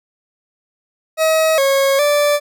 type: tone with pitch steps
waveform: 40% pulse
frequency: 637 / 547 / 585 Hz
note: D#5 / C#5 / D5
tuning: +41 / -23 / -7 cents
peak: -11 dBFS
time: 1.17-2.4 s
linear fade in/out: 50 ms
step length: 410 ms
effects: none